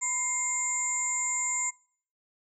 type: tone cluster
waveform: sine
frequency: 1001 / 2111 / 7010 / 7570 Hz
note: B5 / C7 / A8 / A#8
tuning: +23 / +15 / -7 / +26 cents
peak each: -38 / -36 / -30 / -31 dBFS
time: 0.01-1.71 s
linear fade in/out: 20 ms
effects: noise-tail reverb RT60 0.5 s tail -23 dB re dry